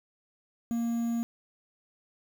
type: tone with quantisation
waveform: triangle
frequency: 233.1 Hz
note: A#3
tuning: in tune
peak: -25 dBFS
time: 0.71-1.23 s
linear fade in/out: 0 ms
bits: 8
effects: none